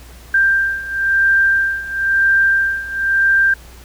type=beating tone pair; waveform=sine; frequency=1581 / 1581.99 Hz; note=G6 / G6; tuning=+14 / +15 cents; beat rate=0.99 Hz; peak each=-17 / -14 dBFS; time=0.34-3.54 s; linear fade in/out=5 ms; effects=added 60 Hz sine -38 dBFS peak until 3.84 s + pink hiss -43 dBFS RMS until 3.84 s